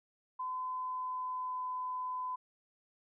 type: tone with pitch glide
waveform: sine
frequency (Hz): 1018 to 1010.4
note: C6 to B5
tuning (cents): -48 to +39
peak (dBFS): -35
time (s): 0.39-2.36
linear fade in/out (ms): 10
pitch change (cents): -13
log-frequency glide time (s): 0.69-1.66
effects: none